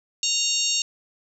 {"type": "harmonic tone with a mistuned harmonic", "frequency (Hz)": 932.3, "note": "A#5", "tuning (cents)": 0, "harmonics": [3, 4, 5, 6, 7, 8], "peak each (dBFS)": [-28, -28, -28, -28, -28, -28], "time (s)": [0.23, 0.82], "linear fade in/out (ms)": 2, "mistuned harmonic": 5, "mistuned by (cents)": -87, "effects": ["9-bit"]}